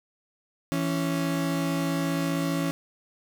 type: tone pair together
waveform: 35% pulse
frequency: 166.19 / 277.2 Hz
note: E3 / C#4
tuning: +14 / 0 cents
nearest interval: major sixth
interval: 886 cents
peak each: -26 dBFS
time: 0.72-2.71 s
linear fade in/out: 0 ms
effects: none